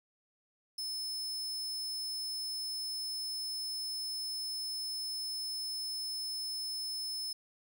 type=tone; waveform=40% pulse; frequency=5230 Hz; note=E8; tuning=15 cents flat; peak=-35 dBFS; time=0.78-7.33 s; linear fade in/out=5 ms; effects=none